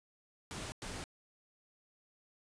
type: noise bursts at uneven times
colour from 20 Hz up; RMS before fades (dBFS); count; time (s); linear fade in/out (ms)
pink; -43; 2; 0.51-0.72 / 0.82-1.04; 0
effects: resampled to 22050 Hz